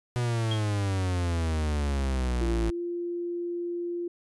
45% pulse exponential sweep, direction down, 123.47 to 54.6 Hz, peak -25 dBFS, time 0.16-2.7 s, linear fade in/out 0 ms
sine tone with exponential decay, 3246 Hz, G#7, 40 cents flat, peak -28 dBFS, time 0.51-0.65 s, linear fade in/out 5 ms, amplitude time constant 29 ms
sine tone with pitch glide, 340.1 to 347 Hz, F4 to F4, -46 to -11 cents, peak -29 dBFS, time 2.41-4.08 s, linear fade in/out 5 ms, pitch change +35 cents, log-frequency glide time 2.68-2.8 s
effects resampled to 24000 Hz

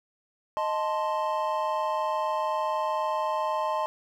triangle chord, A diminished, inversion second, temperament equal, 622.3 / 880 / 1046.5 Hz, Eb5 / A5 / C6, 0 / 0 / 0 cents, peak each -28 dBFS, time 0.57-3.86 s, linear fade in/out 0 ms, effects none

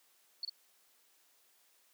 sine tone with echo, 4435 Hz, C#8, in tune, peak -35 dBFS, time 0.43-0.45 s, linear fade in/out 2 ms, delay 46 ms, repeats 1, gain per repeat -2 dB, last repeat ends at 0.496 s, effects white hiss -69 dBFS RMS until 1.93 s + high-pass 300 Hz 12 dB/octave

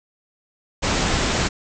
pink low-pass noise, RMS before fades -21 dBFS, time 0.82-1.49 s, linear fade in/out 20 ms, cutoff 7800 Hz, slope 96 dB/octave, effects none

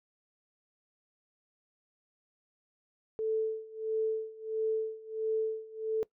sine tone with tremolo, 440 Hz, A4, in tune, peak -26 dBFS, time 3.19-6.03 s, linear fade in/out 0 ms, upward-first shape sine, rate 1.5 Hz, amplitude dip 90%, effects noise-tail reverb RT60 0.1 s tail -21 dB re dry

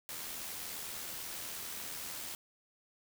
white noise with amplitude modulation, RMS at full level -41 dBFS, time 0.09-2.35 s, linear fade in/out 0 ms, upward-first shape sine, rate 80.2 Hz, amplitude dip 35%, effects none

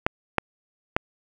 clicks, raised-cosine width 0.5 ms, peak -4 dBFS, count 3, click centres 0.065 / 0.383 / 0.965 s, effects 7-bit

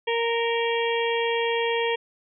harmonic tone, 464.3 Hz, A#4, 7 cents flat, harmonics 1 / 2 / 4 / 5 / 6 / 7, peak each -24 / -29 / -32 / -32 / -34 / -33 dBFS, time 0.07-1.96 s, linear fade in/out 10 ms, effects none

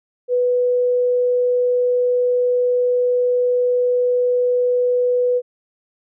sine tone, 493.9 Hz, B4, in tune, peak -14 dBFS, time 0.28-5.42 s, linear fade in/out 50 ms, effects none

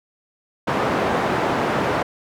white band-pass noise, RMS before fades -21 dBFS, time 0.67-2.03 s, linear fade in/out 10 ms, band 110 to 1000 Hz, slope 12 dB/octave, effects none

